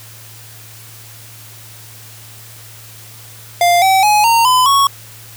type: tone with pitch steps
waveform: square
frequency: 698.5 / 766.1 / 840.3 / 921.7 / 1010.9 / 1108.8 Hz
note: F5 / G5 / G#5 / A#5 / B5 / C#6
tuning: 0 / -40 / +20 / -20 / +40 / 0 cents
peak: -9 dBFS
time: 3.61-4.87 s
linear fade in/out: 2 ms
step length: 210 ms
effects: added 111 Hz sine -39 dBFS peak until 5.36 s + white hiss -38 dBFS RMS until 5.36 s